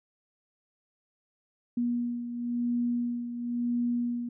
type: beating tone pair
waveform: sine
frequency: 240 / 240.97 Hz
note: B3 / B3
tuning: -49 / -42 cents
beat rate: 0.97 Hz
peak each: -28 / -35 dBFS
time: 1.77-4.29 s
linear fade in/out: 5 ms
effects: none